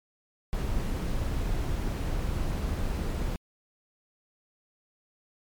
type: noise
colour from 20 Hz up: brown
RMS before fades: -29 dBFS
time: 0.53-3.36 s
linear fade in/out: 0 ms
effects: MP3 96 kbps